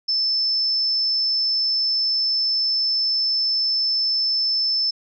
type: tone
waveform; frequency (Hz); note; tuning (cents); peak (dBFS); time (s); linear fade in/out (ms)
sine; 5274; E8; 0; -18; 0.08-4.91; 10
effects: none